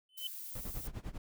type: tone with exponential growth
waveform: triangle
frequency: 3042 Hz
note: F#7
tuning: 47 cents sharp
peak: -32 dBFS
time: 0.09-0.27 s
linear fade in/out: 2 ms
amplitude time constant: 39 ms
type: noise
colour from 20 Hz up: violet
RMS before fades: -45 dBFS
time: 0.17-0.88 s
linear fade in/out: 10 ms
type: noise with tremolo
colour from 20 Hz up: brown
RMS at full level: -39 dBFS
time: 0.55-1.18 s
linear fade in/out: 5 ms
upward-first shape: sine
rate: 10 Hz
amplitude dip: 90%
effects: none

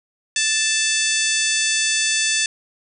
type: harmonic tone with a mistuned harmonic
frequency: 880 Hz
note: A5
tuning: in tune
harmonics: 2 / 3 / 4 / 5 / 6 / 7 / 8 / 9 / 10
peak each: -25 / -24 / -25 / -27 / -29 / -24 / -28 / -28 / -29 dBFS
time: 0.36-2.46 s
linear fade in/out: 2 ms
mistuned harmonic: 5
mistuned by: +55 cents
effects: none

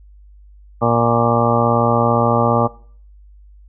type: harmonic tone with a mistuned harmonic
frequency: 117.6 Hz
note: A#2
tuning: 16 cents sharp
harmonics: 1 / 2 / 3 / 4 / 5 / 6 / 7 / 8 / 9 / 10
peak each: -20 / -20 / -26 / -20 / -19 / -25 / -21 / -26 / -25 / -21 dBFS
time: 0.81-2.68 s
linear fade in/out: 20 ms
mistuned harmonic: 9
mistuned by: +38 cents
effects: noise-tail reverb RT60 0.5 s tail -20 dB re dry + added 50 Hz sine -41 dBFS peak until 3.68 s

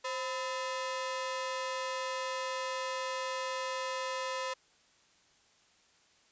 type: ring-modulated tone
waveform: sawtooth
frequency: 768 Hz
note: G5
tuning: 36 cents flat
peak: -27 dBFS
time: 0.04-4.54 s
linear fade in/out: 10 ms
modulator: 242 Hz
effects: white hiss -66 dBFS RMS until 6.31 s + resampled to 16000 Hz

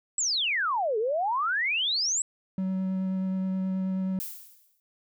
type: exponential two-way sweep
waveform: sine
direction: down then up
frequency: 8000 to 415.3 to 8000 Hz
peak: -24 dBFS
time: 0.18-2.22 s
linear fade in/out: 2 ms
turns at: 0.98 s
type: tone with vibrato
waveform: triangle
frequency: 188.6 Hz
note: F#3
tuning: 33 cents sharp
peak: -24 dBFS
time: 2.58-4.19 s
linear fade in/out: 2 ms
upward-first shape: sine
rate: 9.4 Hz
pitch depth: 9 cents each way
type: noise with exponential decay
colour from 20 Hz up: violet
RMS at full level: -33 dBFS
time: 4.2-4.8 s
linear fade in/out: 0 ms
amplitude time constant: 130 ms
effects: none

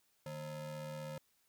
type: ring-modulated tone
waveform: square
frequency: 190.5 Hz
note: G3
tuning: 49 cents flat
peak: -40 dBFS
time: 0.26-1.18 s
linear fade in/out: 2 ms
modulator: 343 Hz
effects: white hiss -75 dBFS RMS until 1.48 s

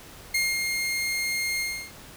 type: tone with ADSR envelope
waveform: sawtooth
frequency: 2130 Hz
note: C7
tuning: 30 cents sharp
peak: -18 dBFS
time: 0.34-1.92 s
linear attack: 7 ms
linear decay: 220 ms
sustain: -4 dB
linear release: 320 ms
effects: pink hiss -46 dBFS RMS until 2.16 s

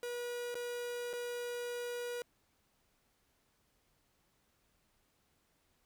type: tone with dropouts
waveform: 45% pulse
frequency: 483.3 Hz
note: B4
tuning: 38 cents flat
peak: -38 dBFS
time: 0.03-2.22 s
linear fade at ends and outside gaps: 1 ms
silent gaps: 0.544-0.553 / 1.131-1.135 s
effects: pink hiss -75 dBFS RMS until 5.85 s

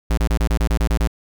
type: tone bursts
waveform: square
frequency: 56.5 Hz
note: A1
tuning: 47 cents sharp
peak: -16 dBFS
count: 10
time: 0.1-1.075 s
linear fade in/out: 5 ms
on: 75 ms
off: 25 ms
effects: none

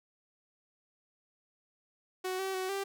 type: tone with pitch steps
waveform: sawtooth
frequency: 371.5 / 383.5 / 374.2 / 393.4 Hz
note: F#4 / G4 / F#4 / G4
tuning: +7 / -38 / +20 / +6 cents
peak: -29 dBFS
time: 2.24-2.84 s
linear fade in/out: 10 ms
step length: 150 ms
effects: none

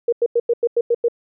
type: tone bursts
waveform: sine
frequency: 471.6 Hz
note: A#4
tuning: 20 cents sharp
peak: -13 dBFS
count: 8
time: 0.08-1.084 s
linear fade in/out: 5 ms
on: 45 ms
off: 92 ms
effects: none

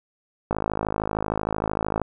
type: click train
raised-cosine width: 1 ms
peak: -10 dBFS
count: 81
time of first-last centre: 0.51-2.017 s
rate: 53.1 Hz
effects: none

